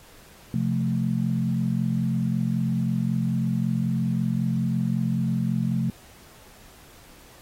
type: chord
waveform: sine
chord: F major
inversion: second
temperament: equal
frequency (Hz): 130.81 / 174.61 / 220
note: C3 / F3 / A3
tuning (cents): 0 / 0 / 0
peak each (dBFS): -26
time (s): 0.54-5.9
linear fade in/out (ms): 2
effects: pink hiss -51 dBFS RMS until 7.41 s + AAC 48 kbps